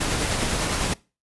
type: noise with tremolo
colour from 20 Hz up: pink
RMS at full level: -23 dBFS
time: 0-0.94 s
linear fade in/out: 10 ms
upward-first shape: triangle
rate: 9.9 Hz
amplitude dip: 30%
effects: noise-tail reverb RT60 0.3 s tail -22 dB re dry + resampled to 24000 Hz